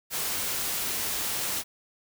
white noise, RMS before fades -30 dBFS, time 0.1-1.64 s, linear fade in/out 50 ms, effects none

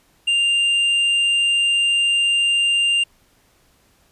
sine tone with hard clipping, 2794 Hz, F7, in tune, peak -16 dBFS, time 0.27-3.04 s, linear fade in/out 10 ms, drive 4 dB, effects pink hiss -58 dBFS RMS until 4.11 s + resampled to 32000 Hz

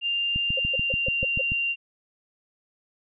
sine tone with pitch glide, 2794 to 2773 Hz, F7 to F7, 0 to -13 cents, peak -23 dBFS, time 0.01-1.76 s, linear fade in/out 50 ms, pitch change -13 cents, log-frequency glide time 0.39-1.23 s
click train, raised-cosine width 5 ms, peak -19 dBFS, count 9, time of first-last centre 0.36-1.519 s, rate 6.9 Hz
sine tone bursts, 531 Hz, C5, 25 cents sharp, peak -27 dBFS, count 6, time 0.57-1.414 s, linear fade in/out 5 ms, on 24 ms, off 140 ms
effects none

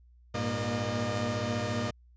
sawtooth tone cluster, 101.4 / 116 / 235.8 / 609 Hz, G#2 / A#2 / A#3 / D#5, -41 / -8 / +20 / -37 cents, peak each -31 dBFS, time 0.34-1.91 s, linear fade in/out 10 ms, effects added 60 Hz sine -55 dBFS peak until 2.16 s + resampled to 16000 Hz

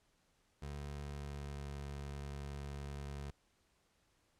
25% pulse tone with pitch glide, 71.9 to 70.66 Hz, D2 to C#2, -36 to +34 cents, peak -39 dBFS, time 0.62-3.31 s, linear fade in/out 5 ms, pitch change -30 cents, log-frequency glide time 1.02-1.75 s, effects pink hiss -75 dBFS RMS until 4.39 s + low-pass 10000 Hz 12 dB/octave

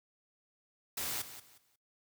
white noise with echo, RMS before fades -37 dBFS, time 0.97-1.22 s, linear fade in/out 5 ms, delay 180 ms, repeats 3, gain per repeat -12 dB, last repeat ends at 1.76 s, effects noise-tail reverb RT60 0.2 s tail -23 dB re dry

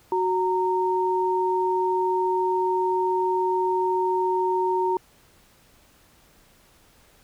sine tone pair together, 370 / 923.5 Hz, F#4 / A#5, 0 / -16 cents, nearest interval octave + major third, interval 1584 cents, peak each -23 dBFS, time 0.12-4.97 s, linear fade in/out 2 ms, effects pink hiss -57 dBFS RMS until 7.23 s

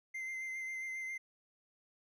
triangle tone with vibrato, 2079 Hz, C7, 12 cents flat, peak -37 dBFS, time 0.14-1.18 s, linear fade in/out 10 ms, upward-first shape sine, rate 7.4 Hz, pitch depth 19 cents each way, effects none

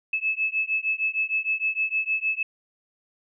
sine beating tone pair, 2600 / 2606.5 Hz, E7 / E7, -24 / -20 cents, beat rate 6.5 Hz, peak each -26 / -26 dBFS, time 0.13-2.43 s, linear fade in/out 5 ms, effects none

